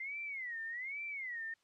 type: tone with vibrato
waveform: sine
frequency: 2054 Hz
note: C7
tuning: 33 cents flat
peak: -39 dBFS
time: 0-1.54 s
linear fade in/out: 5 ms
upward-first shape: sine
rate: 1.2 Hz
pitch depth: 230 cents each way
effects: white hiss -75 dBFS RMS until 1.63 s + low-pass 6000 Hz 12 dB/octave